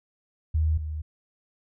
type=tone pair in turn; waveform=sine; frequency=78.4 / 77.01 Hz; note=D#2 / D#2; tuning=+14 / -17 cents; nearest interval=unison; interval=31 cents; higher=first; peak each=-20 / -29 dBFS; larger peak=first; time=0.54-0.78 / 0.78-1.02 s; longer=neither; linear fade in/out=10 ms; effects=none